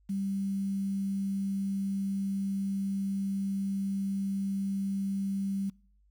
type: tone with quantisation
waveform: sine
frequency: 196 Hz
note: G3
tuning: in tune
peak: -29 dBFS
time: 0.09-5.7 s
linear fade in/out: 10 ms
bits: 9
effects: noise-tail reverb RT60 0.6 s tail -26 dB re dry + added 50 Hz sine -62 dBFS peak until 6.1 s